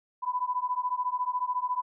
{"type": "beating tone pair", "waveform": "sine", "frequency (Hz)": [990, 1004], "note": ["B5", "B5"], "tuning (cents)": [4, 28], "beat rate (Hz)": 14, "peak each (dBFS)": -30, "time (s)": [0.22, 1.82], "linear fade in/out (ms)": 20, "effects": []}